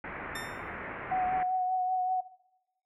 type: low-pass noise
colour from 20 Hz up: white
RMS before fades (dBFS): -40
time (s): 0.04-1.43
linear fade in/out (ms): 2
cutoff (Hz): 2200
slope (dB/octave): 48
type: tone with exponential decay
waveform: sawtooth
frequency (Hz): 1800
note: A6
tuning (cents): +39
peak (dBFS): -32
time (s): 0.35-0.75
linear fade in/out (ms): 5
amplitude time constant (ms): 85
type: tone with vibrato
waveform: sine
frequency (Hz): 740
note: F#5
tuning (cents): 0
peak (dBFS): -26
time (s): 1.11-2.21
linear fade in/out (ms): 10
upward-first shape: sine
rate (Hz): 5.2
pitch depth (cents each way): 19
effects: noise-tail reverb RT60 0.9 s tail -18 dB re dry